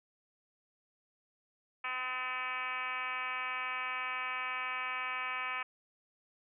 sine tone with frequency modulation, 1783 Hz, A6, 22 cents sharp, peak -34 dBFS, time 1.84-5.63 s, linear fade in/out 5 ms, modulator 254 Hz, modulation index 3.4, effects none

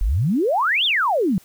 sine exponential two-way sweep, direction up then down, 39.37 to 3704 to 168.2 Hz, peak -16 dBFS, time 0.01-1.38 s, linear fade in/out 0 ms, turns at 0.85 s, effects white hiss -52 dBFS RMS until 1.44 s

